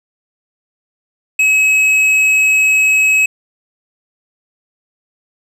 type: tone with tanh clipping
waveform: triangle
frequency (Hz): 2562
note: E7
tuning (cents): -50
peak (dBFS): -10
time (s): 1.39-3.26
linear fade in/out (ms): 5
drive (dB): 12
effects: none